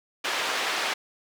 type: band-pass noise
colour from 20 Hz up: white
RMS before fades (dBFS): -28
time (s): 0.24-0.94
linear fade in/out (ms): 10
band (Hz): 450 to 3100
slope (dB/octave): 12
effects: none